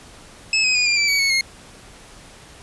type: tone with pitch steps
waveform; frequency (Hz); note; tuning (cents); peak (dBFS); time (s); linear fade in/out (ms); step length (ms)
25% pulse; 2597 / 2527 / 2460 / 2394 / 2330 / 2267 / 2207 / 2148; E7 / D#7 / D#7 / D7 / D7 / C#7 / C#7 / C7; -26 / +26 / -20 / +33 / -14 / +38 / -8 / +45; -12; 0.53-1.41; 2; 110
effects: pink hiss -44 dBFS RMS until 2.62 s + resampled to 24000 Hz